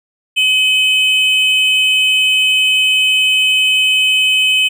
triangle tone pair together, 2552 / 3035 Hz, D#7 / F#7, +43 / +43 cents, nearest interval minor third, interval 300 cents, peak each -11 dBFS, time 0.36-4.69 s, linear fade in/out 20 ms, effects none

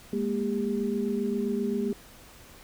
sine tone cluster, 206.9 / 234.5 / 401 Hz, G#3 / A#3 / G4, -6 / +11 / +39 cents, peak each -30 dBFS, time 0.13-1.93 s, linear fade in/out 2 ms, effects pink hiss -51 dBFS RMS until 2.63 s

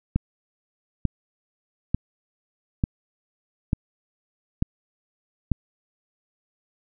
click train, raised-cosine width 5 ms, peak -8 dBFS, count 7, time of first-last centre 0.16-5.517 s, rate 1.12 Hz, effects none

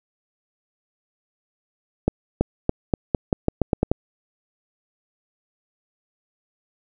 accelerating click train, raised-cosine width 2 ms, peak -4 dBFS, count 11, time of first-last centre 2.08-3.916 s, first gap 330 ms, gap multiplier 0.86, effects none

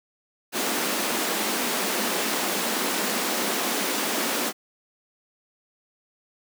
pink high-pass noise, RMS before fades -26 dBFS, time 0.52-4.53 s, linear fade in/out 50 ms, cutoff 200 Hz, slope 48 dB/octave, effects none

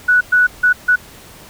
sine tone bursts at uneven times, 1476 Hz, F#6, 5 cents flat, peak -8 dBFS, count 4, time 0.08-0.21 / 0.32-0.47 / 0.63-0.73 / 0.88-0.96 s, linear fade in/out 10 ms, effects pink hiss -40 dBFS RMS until 1.49 s

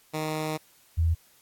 10% pulse / sine tone pair in turn, 155.56 / 82.41 Hz, D#3 / E2, 0 / 0 cents, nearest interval major seventh, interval 1100 cents, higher first, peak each -20 dBFS, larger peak neither, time 0.13-0.58 / 0.97-1.15 s, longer first, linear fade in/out 20 ms, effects white hiss -60 dBFS RMS until 1.41 s + AAC 64 kbps

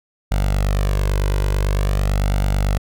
sawtooth tone with flanger, 49 Hz, G1, in tune, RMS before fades -18 dBFS, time 0.31-2.78 s, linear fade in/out 10 ms, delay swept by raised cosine 1.4 to 2.01 ms, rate 0.47 Hz, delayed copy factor +0.7, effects none

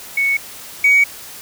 sine tone pair in turn, 2217 / 2252 Hz, C#7 / C#7, 0 / +27 cents, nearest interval unison, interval 27 cents, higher second, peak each -13 / -7 dBFS, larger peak second, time 0.17-0.37 / 0.84-1.04 s, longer neither, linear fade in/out 5 ms, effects tanh soft clip ceiling -5 dBFS + white hiss -35 dBFS RMS until 1.41 s

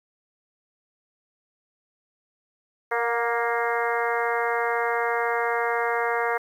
harmonic tone with a mistuned harmonic, 234 Hz, A#3, 7 cents sharp, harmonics 2 / 3 / 4 / 5 / 6 / 7 / 8 / 9, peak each -27 / -29 / -30 / -31 / -32 / -32 / -33 / -34 dBFS, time 2.91-6.38 s, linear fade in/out 10 ms, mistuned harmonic 3, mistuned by +29 cents, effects 9-bit

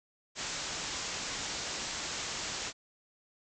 white low-pass noise, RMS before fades -38 dBFS, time 0.35-2.73 s, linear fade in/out 50 ms, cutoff 7600 Hz, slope 96 dB/octave, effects none

